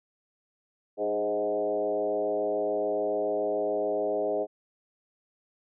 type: tone with frequency modulation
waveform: sine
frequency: 520 Hz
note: C5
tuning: 11 cents flat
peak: -25 dBFS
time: 0.97-4.47 s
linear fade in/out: 50 ms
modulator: 107 Hz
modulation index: 1.6
effects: none